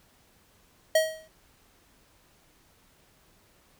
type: tone with exponential decay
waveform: square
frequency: 635 Hz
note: D#5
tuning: 35 cents sharp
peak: -17 dBFS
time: 0.95-1.28 s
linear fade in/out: 5 ms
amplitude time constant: 71 ms
effects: pink hiss -62 dBFS RMS until 3.79 s